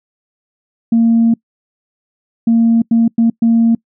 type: tone bursts at uneven times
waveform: sine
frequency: 229.7 Hz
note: A#3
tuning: 25 cents flat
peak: -6 dBFS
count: 5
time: 0.92-1.34 / 2.47-2.82 / 2.91-3.08 / 3.18-3.3 / 3.42-3.75 s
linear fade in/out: 5 ms
effects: noise-tail reverb RT60 0.1 s tail -26 dB re dry + tanh soft clip ceiling -4 dBFS